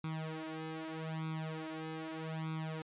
sawtooth tone with flanger, 159 Hz, D#3, 38 cents sharp, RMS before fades -41 dBFS, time 0.04-2.82 s, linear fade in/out 2 ms, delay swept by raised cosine 0.83 to 3.93 ms, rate 0.81 Hz, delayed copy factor +1, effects resampled to 8000 Hz

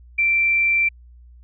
sine tone, 2349 Hz, D7, in tune, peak -15 dBFS, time 0.18-0.89 s, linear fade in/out 10 ms, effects added 60 Hz sine -43 dBFS peak until 1.43 s

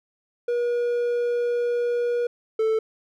triangle tone pair in turn, 480.2 / 441.2 Hz, B4 / A4, -49 / +5 cents, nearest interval minor second, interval 146 cents, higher first, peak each -19 / -17 dBFS, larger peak second, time 0.48-2.27 / 2.59-2.79 s, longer first, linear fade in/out 5 ms, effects none

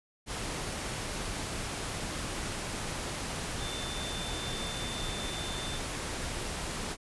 sine tone in noise, 3555 Hz, A7, 17 cents sharp, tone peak -40 dBFS, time 3.58-5.81 s, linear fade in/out 50 ms, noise pink, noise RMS -36 dBFS, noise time 0.26-6.97 s, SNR -7 dB, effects resampled to 24000 Hz

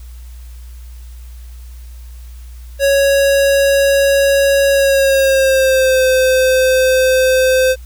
square tone with pitch glide, 554.4 to 517.3 Hz, C#5 to C5, 0 to -20 cents, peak -10 dBFS, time 2.79-7.76 s, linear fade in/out 50 ms, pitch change -120 cents, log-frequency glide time 4.71-6.05 s, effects added 60 Hz sine -30 dBFS peak until 7.85 s + white hiss -48 dBFS RMS until 7.85 s

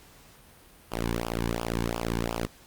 sawtooth tone with flanger, 57.5 Hz, A#1, 23 cents flat, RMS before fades -30 dBFS, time 0.91-2.47 s, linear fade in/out 20 ms, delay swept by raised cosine 0.49 to 1.59 ms, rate 2.8 Hz, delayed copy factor -0.95, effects pink hiss -54 dBFS RMS until 2.66 s + Opus 48 kbps

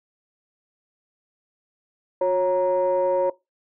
sine tone cluster, 361.6 / 549 / 938 Hz, F#4 / C#5 / A#5, -40 / -17 / +11 cents, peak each -26 / -18 / -26 dBFS, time 2.21-3.3 s, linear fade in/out 5 ms, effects noise-tail reverb RT60 0.2 s tail -20 dB re dry + tanh soft clip ceiling -12 dBFS

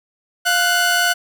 sawtooth tone pair together, 702 / 1487.5 Hz, F5 / F#6, +9 / +9 cents, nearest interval octave + minor second, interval 1300 cents, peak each -16 / -12 dBFS, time 0.45-1.14 s, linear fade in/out 20 ms, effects none

